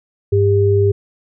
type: tone pair together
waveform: sine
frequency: 100 / 400 Hz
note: G2 / G4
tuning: +35 / +35 cents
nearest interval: 2 octaves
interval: 2400 cents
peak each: -13 dBFS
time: 0.32-0.92 s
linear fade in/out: 10 ms
effects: none